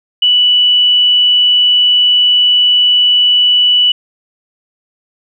sine tone, 2960 Hz, F#7, in tune, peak -6 dBFS, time 0.22-3.92 s, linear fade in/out 5 ms, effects none

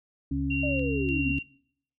harmonic tone, 68.8 Hz, C#2, 12 cents flat, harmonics 1 / 2 / 4, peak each -32 / -32 / -28 dBFS, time 0.31-1.39 s, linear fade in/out 5 ms
sine tone with tremolo, 2756 Hz, F7, 24 cents flat, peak -29 dBFS, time 0.5-1.43 s, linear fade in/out 10 ms, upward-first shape square, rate 1.7 Hz, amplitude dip 45%
sine linear sweep, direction down, 609 to 230 Hz, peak -30 dBFS, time 0.63-1.32 s, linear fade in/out 5 ms
effects noise-tail reverb RT60 0.7 s tail -23 dB re dry

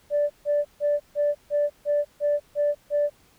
sine tone bursts, 585 Hz, D5, 7 cents flat, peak -18 dBFS, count 9, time 0.1-3.1 s, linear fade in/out 50 ms, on 200 ms, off 150 ms, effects tanh soft clip ceiling -15 dBFS + pink hiss -59 dBFS RMS until 3.38 s

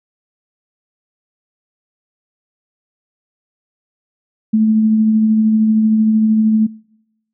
sine tone with tremolo, 218.2 Hz, A3, 14 cents flat, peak -8 dBFS, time 4.53-6.67 s, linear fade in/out 10 ms, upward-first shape triangle, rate 13 Hz, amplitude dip 30%, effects noise-tail reverb RT60 0.9 s tail -26 dB re dry

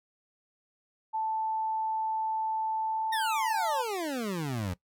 sine tone with pitch glide, 880 to 885.1 Hz, A5 to A5, 0 to +10 cents, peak -28 dBFS, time 1.13-3.83 s, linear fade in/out 20 ms, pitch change +10 cents, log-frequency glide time 2.77-3.51 s
25% pulse exponential sweep, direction down, 1885 to 84.9 Hz, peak -27 dBFS, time 3.12-4.74 s, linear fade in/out 10 ms
effects noise-tail reverb RT60 0.1 s tail -19 dB re dry

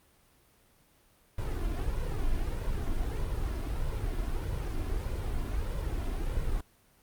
brown noise with flanger, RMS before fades -31 dBFS, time 1.38-6.61 s, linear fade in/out 5 ms, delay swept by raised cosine 2 to 2.94 ms, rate 1.6 Hz, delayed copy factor +0.55, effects pink hiss -64 dBFS RMS until 7.02 s + Opus 32 kbps

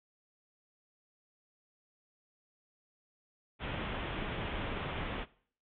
pink low-pass noise, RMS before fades -38 dBFS, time 3.59-5.26 s, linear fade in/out 50 ms, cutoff 3500 Hz, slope 96 dB/octave, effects noise-tail reverb RT60 0.5 s tail -19 dB re dry

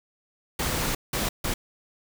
pink noise bursts at uneven times, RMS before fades -27 dBFS, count 3, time 0.59-0.95 / 1.13-1.29 / 1.44-1.54 s, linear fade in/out 5 ms, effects none

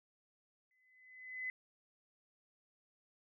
sine tone with exponential growth, 2022 Hz, B6, 40 cents sharp, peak -36 dBFS, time 0.71-1.5 s, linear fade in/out 1 ms, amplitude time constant 170 ms, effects none

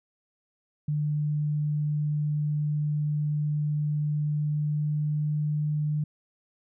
sine tone with pitch glide, 149.3 to 150.25 Hz, D3 to D3, +29 to +40 cents, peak -24 dBFS, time 0.88-6.04 s, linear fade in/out 5 ms, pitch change +11 cents, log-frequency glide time 4.27-5.39 s, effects none

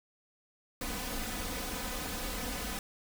pink noise with comb filter, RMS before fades -37 dBFS, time 0.81-2.79 s, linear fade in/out 2 ms, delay 4 ms, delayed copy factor +0.9, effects none

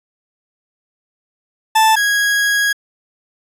40% pulse tone pair in turn, 880 / 1652.1 Hz, A5 / G#6, 0 / -10 cents, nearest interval major seventh, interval 1090 cents, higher second, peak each -8 / -12 dBFS, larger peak first, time 1.75-1.96 / 1.96-2.73 s, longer second, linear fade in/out 10 ms, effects resampled to 32000 Hz

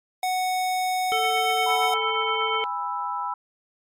square tone, 740 Hz, F#5, in tune, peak -23 dBFS, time 0.23-1.94 s, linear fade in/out 2 ms
harmonic tone, 442.3 Hz, A4, 9 cents sharp, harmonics 1 / 3 / 5 / 7, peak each -29 / -29 / -29 / -29 dBFS, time 1.12-2.64 s, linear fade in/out 0 ms
sine chord, E major, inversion first, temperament equal with one note detuned, 817.3 / 987.8 / 1318.5 Hz, G#5 / B5 / E6, -28 / 0 / 0 cents, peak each -32 / -28 / -31 dBFS, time 1.66-3.34 s, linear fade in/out 5 ms
effects MP3 64 kbps

